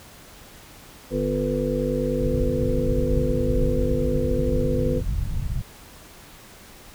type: harmonic tone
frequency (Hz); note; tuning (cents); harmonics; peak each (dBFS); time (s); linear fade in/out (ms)
50.1; G1; +38; 1 / 3 / 5 / 7 / 9 / 10; -29 / -29 / -27 / -31 / -29 / -26; 1.1-5.02; 50
type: low-pass noise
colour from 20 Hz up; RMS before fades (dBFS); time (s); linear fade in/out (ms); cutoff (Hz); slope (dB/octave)
pink; -26; 2.2-5.62; 10; 150; 24
effects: pink hiss -46 dBFS RMS until 6.94 s

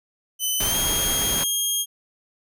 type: tone with pitch glide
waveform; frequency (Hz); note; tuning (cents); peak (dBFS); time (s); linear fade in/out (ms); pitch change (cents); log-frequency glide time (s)
10% pulse; 3023 to 3240; F#7 to G#7; +36 to -43; -14; 0.39-1.86; 50; +121; 0.6-0.77
type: noise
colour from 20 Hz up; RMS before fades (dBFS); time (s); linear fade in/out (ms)
pink; -28; 0.6-1.44; 5
effects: none

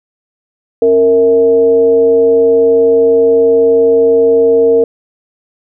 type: tone with frequency modulation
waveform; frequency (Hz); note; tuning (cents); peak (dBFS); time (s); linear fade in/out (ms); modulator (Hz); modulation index
sine; 461.5; A#4; -17; -5; 0.82-4.84; 2; 190; 0.43
effects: none

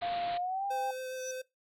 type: low-pass noise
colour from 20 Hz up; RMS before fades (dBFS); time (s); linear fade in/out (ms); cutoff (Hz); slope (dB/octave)
white; -44; 0.01-0.38; 10; 4200; 96
type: tone with pitch glide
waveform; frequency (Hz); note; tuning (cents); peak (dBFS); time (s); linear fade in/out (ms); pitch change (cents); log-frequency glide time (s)
sine; 699 to 798.3; F5 to G5; +1 to +31; -31; 0.02-0.91; 5; +230; 0.36-0.66
type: tone with vibrato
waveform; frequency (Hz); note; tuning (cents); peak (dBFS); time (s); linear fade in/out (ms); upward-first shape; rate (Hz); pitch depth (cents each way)
square; 515; C5; -28; -38; 0.7-1.42; 10; triangle; 7.3; 13
type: tone with exponential growth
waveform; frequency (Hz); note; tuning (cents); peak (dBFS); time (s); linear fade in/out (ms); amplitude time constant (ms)
sine; 5920; F#8; 0; -36; 0.98-1.31; 1; 70
effects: noise-tail reverb RT60 0.2 s tail -21 dB re dry

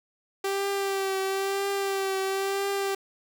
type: tone with vibrato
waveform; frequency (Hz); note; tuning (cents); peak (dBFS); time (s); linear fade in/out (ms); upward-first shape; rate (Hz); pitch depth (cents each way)
sawtooth; 390.6; G4; -6; -22; 0.44-2.95; 5; triangle; 1; 33
effects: 8-bit

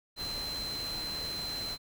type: tone in noise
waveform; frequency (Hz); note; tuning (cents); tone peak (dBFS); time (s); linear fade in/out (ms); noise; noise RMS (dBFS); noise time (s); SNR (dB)
sine; 4089; C8; -41; -35; 0.16-1.78; 50; pink; -42; 0.16-1.78; +4
effects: none

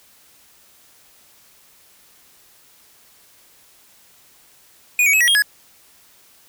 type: tone with pitch steps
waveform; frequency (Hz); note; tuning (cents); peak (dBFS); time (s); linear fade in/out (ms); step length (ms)
square; 2462 / 2255 / 2570 / 1923 / 3248 / 1681; D#7 / C#7 / E7 / B6 / G#7 / G#6; -19 / +29 / -45 / -47 / -39 / +20; -13; 4.99-5.422; 2; 72
effects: white hiss -52 dBFS RMS until 6.48 s

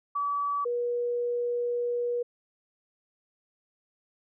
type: tone pair in turn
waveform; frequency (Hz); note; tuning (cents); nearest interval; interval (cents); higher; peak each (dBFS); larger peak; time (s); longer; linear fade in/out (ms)
sine; 1146 / 481.8; D6 / B4; -43 / -43; octave + minor third; 1500; first; -26; neither; 0.15-0.65 / 0.65-2.23; second; 10
effects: none

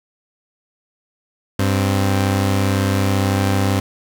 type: tone pair together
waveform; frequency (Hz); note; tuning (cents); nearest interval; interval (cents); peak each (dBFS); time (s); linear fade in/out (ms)
sawtooth; 98 / 261.6; G2 / C4; 0 / 0; octave + perfect fourth; 1700; -12 / -18; 1.59-3.8; 5
effects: none

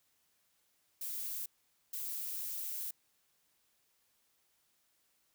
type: noise bursts at uneven times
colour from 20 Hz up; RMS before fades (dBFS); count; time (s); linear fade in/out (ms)
violet; -40; 2; 1.01-1.46 / 1.93-2.91; 5
effects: white hiss -75 dBFS RMS until 5.34 s

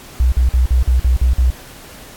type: tone bursts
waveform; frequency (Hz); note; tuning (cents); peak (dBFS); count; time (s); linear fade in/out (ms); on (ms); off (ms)
sine; 62.5; B1; +21; -9; 8; 0.2-1.503; 0; 120; 49
effects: pink hiss -38 dBFS RMS until 2.16 s + AAC 64 kbps

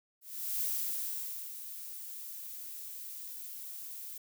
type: noise with ADSR envelope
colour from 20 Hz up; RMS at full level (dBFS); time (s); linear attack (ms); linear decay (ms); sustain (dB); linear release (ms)
violet; -33; 0.21-4.18; 400; 890; -11; 6
effects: none

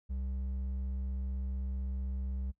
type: tone with hard clipping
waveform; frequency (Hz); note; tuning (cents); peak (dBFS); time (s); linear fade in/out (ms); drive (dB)
sine; 65.41; C2; 0; -35; 0.09-2.52; 20; 5
effects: noise-tail reverb RT60 0.1 s tail -21 dB re dry

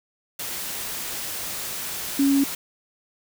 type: tone in noise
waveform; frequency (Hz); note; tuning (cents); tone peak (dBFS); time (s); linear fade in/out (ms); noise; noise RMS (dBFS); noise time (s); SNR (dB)
sine; 277.2; C#4; 0; -16; 2.19-2.44; 5; white; -31; 0.39-2.55; +12
effects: none

